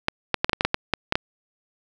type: clicks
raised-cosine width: 0.3 ms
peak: -3 dBFS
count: 11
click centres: 0.084 / 0.343 / 0.445 / 0.495 / 0.532 / 0.609 / 0.65 / 0.744 / 0.937 / 1.124 / 1.155 s
effects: none